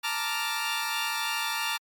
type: chord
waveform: 15% pulse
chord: Bb major seventh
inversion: third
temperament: equal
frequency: 880 / 932.3 / 1174.7 / 1396.9 Hz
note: A5 / Bb5 / D6 / F6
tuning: 0 / 0 / 0 / 0 cents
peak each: -27 dBFS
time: 0.03-1.78 s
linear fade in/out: 20 ms
effects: MP3 96 kbps